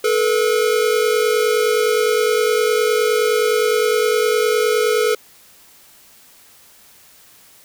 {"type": "tone pair together", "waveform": "square", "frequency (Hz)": [432.7, 482.4], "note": ["A4", "B4"], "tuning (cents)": [-29, -41], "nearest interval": "major second", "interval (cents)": 188, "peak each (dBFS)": [-17, -19], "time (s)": [0.04, 5.15], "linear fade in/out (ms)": 5, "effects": ["white hiss -48 dBFS RMS until 7.64 s"]}